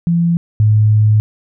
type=tone pair in turn; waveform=sine; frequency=170 / 107.09 Hz; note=F3 / A2; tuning=-46 / -46 cents; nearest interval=minor sixth; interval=800 cents; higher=first; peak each=-10 / -7 dBFS; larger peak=second; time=0.07-0.37 / 0.6-1.2 s; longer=second; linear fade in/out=0 ms; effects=none